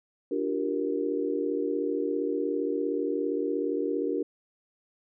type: chord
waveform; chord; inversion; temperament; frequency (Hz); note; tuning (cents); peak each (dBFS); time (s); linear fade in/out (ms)
sine; G minor seventh; second; equal with one note detuned; 293.7 / 349.2 / 386.4 / 466.2; D4 / F4 / G4 / Bb4; 0 / 0 / -25 / 0; -31 / -34 / -31 / -31; 0.31-4.23; 5
effects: none